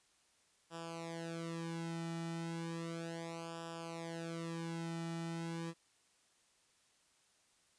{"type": "tone with flanger", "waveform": "sawtooth", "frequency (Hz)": 166.3, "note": "E3", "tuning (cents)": 16, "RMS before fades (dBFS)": -43, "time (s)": [0.7, 5.74], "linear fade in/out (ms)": 50, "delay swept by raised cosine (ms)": [0.47, 1.87], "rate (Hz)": 0.34, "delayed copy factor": -0.95, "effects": ["white hiss -72 dBFS RMS until 7.78 s", "resampled to 22050 Hz"]}